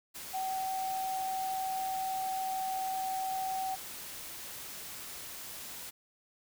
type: tone in noise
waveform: sine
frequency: 761 Hz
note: F#5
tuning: 48 cents sharp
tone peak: -32 dBFS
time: 0.33-3.76 s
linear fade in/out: 20 ms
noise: white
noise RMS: -44 dBFS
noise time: 0.14-5.91 s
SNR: +9 dB
effects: none